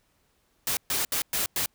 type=noise bursts at uneven times; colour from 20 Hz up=white; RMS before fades=-27 dBFS; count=5; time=0.67-0.77 / 0.9-1.05 / 1.12-1.22 / 1.33-1.46 / 1.56-1.66 s; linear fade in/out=2 ms; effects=pink hiss -69 dBFS RMS until 1.74 s